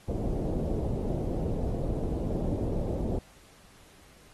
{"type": "low-pass noise", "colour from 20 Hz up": "pink", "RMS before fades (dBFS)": -30, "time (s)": [0.08, 3.19], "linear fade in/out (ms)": 5, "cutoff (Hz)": 570, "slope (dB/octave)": 24, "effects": ["pink hiss -57 dBFS RMS until 4.33 s", "AAC 32 kbps"]}